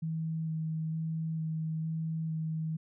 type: tone with vibrato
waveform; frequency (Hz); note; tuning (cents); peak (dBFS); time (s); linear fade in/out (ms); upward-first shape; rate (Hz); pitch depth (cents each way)
sine; 160; D#3; +49; -31; 0.02-2.77; 10; square; 1.1; 10
effects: none